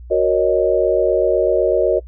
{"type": "chord", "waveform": "sine", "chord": "D# minor seventh", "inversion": "first", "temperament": "equal", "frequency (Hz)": [370, 466.2, 554.4, 622.3], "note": ["F#4", "A#4", "C#5", "D#5"], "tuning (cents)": [0, 0, 0, 0], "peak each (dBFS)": -18, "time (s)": [0.1, 2], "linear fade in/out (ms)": 20, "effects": ["noise-tail reverb RT60 0.1 s tail -23 dB re dry", "added 60 Hz sine -33 dBFS peak until 2.07 s"]}